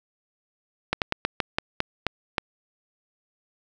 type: slowing click train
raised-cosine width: 0.3 ms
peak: -6 dBFS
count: 9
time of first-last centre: 0.93-2.382 s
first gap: 88 ms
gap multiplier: 1.2
effects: none